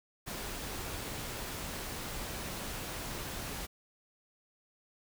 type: noise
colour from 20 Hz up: pink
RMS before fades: -40 dBFS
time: 0.26-3.67 s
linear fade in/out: 20 ms
effects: none